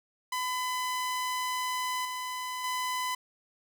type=tone with level steps; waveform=sawtooth; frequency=1007 Hz; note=B5; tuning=33 cents sharp; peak=-26 / -30 / -26 dBFS; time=0.32-3.15 s; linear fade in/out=5 ms; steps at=2.05 / 2.64 s; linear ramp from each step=2 ms; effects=none